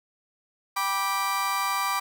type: chord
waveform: 35% pulse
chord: G major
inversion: none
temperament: just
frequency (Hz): 784 / 980 / 1176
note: G5 / B5 / D6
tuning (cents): 0 / -14 / +2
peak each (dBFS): -31 / -28 / -25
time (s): 0.76-2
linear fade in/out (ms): 10
effects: none